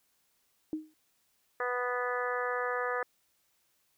sine tone with exponential decay, 311.1 Hz, D#4, in tune, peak -28 dBFS, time 0.73-0.94 s, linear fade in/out 1 ms, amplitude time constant 44 ms
harmonic tone, 246.9 Hz, B3, in tune, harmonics 2 / 3 / 4 / 5 / 6 / 7 / 8, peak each -34 / -40 / -40 / -36 / -41 / -37 / -44 dBFS, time 1.6-3.03 s, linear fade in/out 2 ms
effects white hiss -73 dBFS RMS until 3.97 s

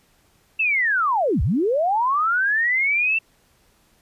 sine linear two-way sweep, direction down then up, 2698 to 53 to 2698 Hz, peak -17 dBFS, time 0.59-3.19 s, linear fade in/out 10 ms, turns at 1.42 s, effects pink hiss -60 dBFS RMS until 4.01 s + resampled to 32000 Hz

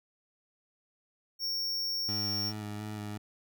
square tone, 5500 Hz, F8, 27 cents flat, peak -31 dBFS, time 1.39-2.53 s, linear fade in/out 50 ms
20% pulse tone with vibrato, 105.4 Hz, G#2, 26 cents sharp, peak -32 dBFS, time 2.08-3.18 s, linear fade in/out 10 ms, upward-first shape square, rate 2.8 Hz, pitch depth 17 cents each way
effects none

